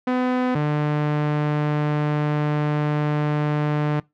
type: tone pair in turn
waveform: sawtooth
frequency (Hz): 252.1 / 149.25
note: B3 / D3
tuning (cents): +36 / +28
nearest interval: major sixth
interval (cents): 908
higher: first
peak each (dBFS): -15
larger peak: neither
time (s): 0.07-0.55 / 0.55-4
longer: second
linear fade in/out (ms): 5
effects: noise-tail reverb RT60 0.2 s tail -22 dB re dry + low-pass 2000 Hz 12 dB/octave